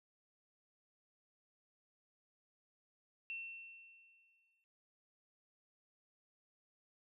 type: tone with exponential decay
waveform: sine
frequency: 2700 Hz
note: E7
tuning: 41 cents sharp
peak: -40 dBFS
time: 3.3-4.64 s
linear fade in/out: 0 ms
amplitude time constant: 290 ms
effects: none